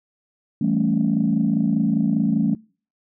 sine chord, A dominant seventh, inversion second, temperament equal with one note detuned, 164.81 / 194.98 / 220 / 277.2 Hz, E3 / G3 / A3 / C#4, 0 / -9 / 0 / 0 cents, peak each -24 / -23 / -20 / -23 dBFS, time 0.61-2.55 s, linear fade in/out 5 ms, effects noise-tail reverb RT60 0.4 s tail -25 dB re dry + tanh soft clip ceiling -9 dBFS

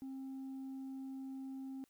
sine tone, 266.6 Hz, C4, 33 cents sharp, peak -40 dBFS, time 0.02-1.84 s, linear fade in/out 0 ms, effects tanh soft clip ceiling -42 dBFS + white hiss -75 dBFS RMS until 1.89 s

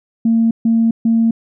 sine tone bursts, 227.7 Hz, A#3, 40 cents flat, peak -9 dBFS, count 3, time 0.25-1.31 s, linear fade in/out 5 ms, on 260 ms, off 140 ms, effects tanh soft clip ceiling -5 dBFS

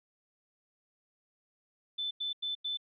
sine tone bursts, 3520 Hz, A7, in tune, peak -32 dBFS, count 4, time 1.98-2.773 s, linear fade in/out 10 ms, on 130 ms, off 91 ms, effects none

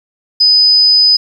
sine tone, 5000 Hz, D#8, 8 cents sharp, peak -5 dBFS, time 0.4-1.17 s, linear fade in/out 10 ms, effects 7-bit

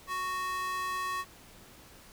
square tone with high-pass filter, 370 Hz, F#4, in tune, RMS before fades -34 dBFS, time 0.07-1.25 s, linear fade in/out 50 ms, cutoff 1300 Hz, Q 9, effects pink hiss -54 dBFS RMS until 2.12 s

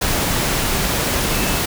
sine tone in noise, 2624 Hz, E7, 9 cents flat, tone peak -30 dBFS, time 1.31-1.59 s, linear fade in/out 10 ms, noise pink, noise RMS -19 dBFS, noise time 0.01-1.66 s, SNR -14 dB, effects none

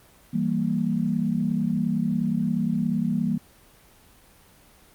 sine chord, E diminished, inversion none, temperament equal, 164.81 / 196 / 233.1 Hz, E3 / G3 / Bb3, 0 / 0 / 0 cents, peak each -27 / -26 / -25 dBFS, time 0.33-3.38 s, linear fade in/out 10 ms, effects pink hiss -54 dBFS RMS until 4.94 s + Opus 24 kbps

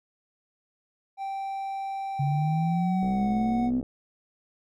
triangle tone with pitch glide, 781 to 737.2 Hz, G5 to F#5, -7 to -7 cents, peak -28 dBFS, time 1.17-3.71 s, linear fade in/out 50 ms, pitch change -100 cents, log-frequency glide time 2.63-3.28 s
sine exponential sweep, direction up, 138.59 to 254.3 Hz, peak -23 dBFS, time 2.19-3.81 s, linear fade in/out 10 ms
click train, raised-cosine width 2 ms, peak -25 dBFS, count 53, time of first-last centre 3.03-3.829 s, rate 65.1 Hz
effects none

